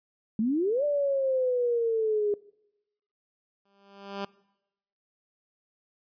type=exponential two-way sweep; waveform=sine; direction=up then down; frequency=207.7 to 591 to 408 Hz; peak=-23 dBFS; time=0.39-2.34 s; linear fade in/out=2 ms; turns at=0.84 s
type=tone with exponential growth; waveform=10% pulse; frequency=198.6 Hz; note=G3; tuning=23 cents sharp; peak=-22 dBFS; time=3.65-4.25 s; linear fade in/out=5 ms; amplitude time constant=130 ms
effects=noise-tail reverb RT60 0.9 s tail -23 dB re dry + resampled to 11025 Hz